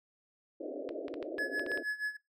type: band-pass noise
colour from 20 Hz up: pink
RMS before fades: -40 dBFS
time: 0.6-1.83 s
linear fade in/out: 10 ms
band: 270 to 660 Hz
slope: 96 dB/octave
type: clicks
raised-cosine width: 0.3 ms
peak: -29 dBFS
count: 9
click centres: 0.891 / 1.082 / 1.141 / 1.227 / 1.383 / 1.595 / 1.664 / 1.717 / 1.775 s
type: tone with tremolo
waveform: triangle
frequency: 1700 Hz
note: G#6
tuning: 40 cents sharp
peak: -28 dBFS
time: 1.38-2.17 s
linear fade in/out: 10 ms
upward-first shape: sine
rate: 6.3 Hz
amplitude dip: 85%
effects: noise-tail reverb RT60 0.2 s tail -21 dB re dry